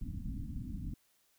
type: low-pass noise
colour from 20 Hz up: pink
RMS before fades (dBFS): -40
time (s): 0.01-0.94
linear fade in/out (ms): 5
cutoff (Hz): 290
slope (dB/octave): 96
effects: white hiss -72 dBFS RMS until 1.38 s